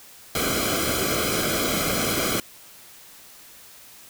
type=noise with comb filter; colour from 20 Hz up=pink; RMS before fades=-24 dBFS; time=0.35-2.4 s; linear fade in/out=2 ms; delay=1.1 ms; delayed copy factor=-0.9; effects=white hiss -47 dBFS RMS until 4.09 s